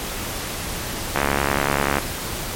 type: click train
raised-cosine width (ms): 0.5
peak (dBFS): -3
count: 59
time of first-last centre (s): 1.16-1.984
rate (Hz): 70.4
effects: pink hiss -28 dBFS RMS until 2.55 s + MP3 64 kbps